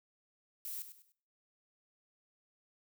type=noise with echo; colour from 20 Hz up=violet; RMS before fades=-42 dBFS; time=0.65-0.82 s; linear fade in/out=0 ms; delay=100 ms; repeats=3; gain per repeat=-10 dB; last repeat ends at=1.12 s; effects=noise-tail reverb RT60 0.5 s tail -19 dB re dry